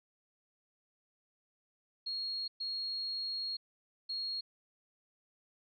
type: tone bursts at uneven times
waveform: sine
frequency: 4288 Hz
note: C8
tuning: 42 cents sharp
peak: -35 dBFS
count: 3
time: 2.06-2.48 / 2.6-3.57 / 4.09-4.41 s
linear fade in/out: 10 ms
effects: none